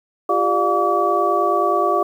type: tone cluster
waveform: sine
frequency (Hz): 349.2 / 398.8 / 597 / 706 / 1145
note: F4 / G4 / D5 / F5 / D6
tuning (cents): 0 / +30 / +28 / +19 / -44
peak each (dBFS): -23 / -22 / -23 / -21 / -19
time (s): 0.29-2.03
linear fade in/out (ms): 5
effects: 8-bit